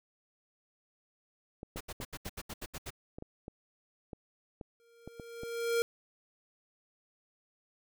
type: clicks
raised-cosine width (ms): 2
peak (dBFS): -29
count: 12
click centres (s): 1.631 / 1.76 / 2.002 / 2.265 / 3.185 / 3.224 / 3.481 / 4.132 / 4.612 / 5.076 / 5.198 / 5.434
type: noise bursts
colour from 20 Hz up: pink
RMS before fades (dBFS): -41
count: 10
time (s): 1.76-2.905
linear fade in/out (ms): 10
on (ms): 47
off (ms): 75
type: tone with exponential growth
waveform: square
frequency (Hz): 466.2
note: A#4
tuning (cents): 0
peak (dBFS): -26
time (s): 4.8-5.82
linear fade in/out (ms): 0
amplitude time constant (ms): 220
effects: none